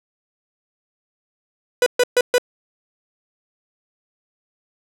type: tone bursts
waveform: 45% pulse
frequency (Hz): 493.9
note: B4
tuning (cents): 0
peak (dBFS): -12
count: 4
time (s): 1.82-2.382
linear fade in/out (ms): 2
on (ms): 43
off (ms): 130
effects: low-pass 12000 Hz 12 dB/octave